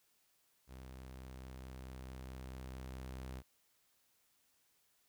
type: tone with level ramp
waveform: sawtooth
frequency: 64.6 Hz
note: C2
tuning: 21 cents flat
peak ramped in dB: -46 to -40 dBFS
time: 0.67-3.43 s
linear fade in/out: 50 ms
effects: white hiss -75 dBFS RMS until 5.08 s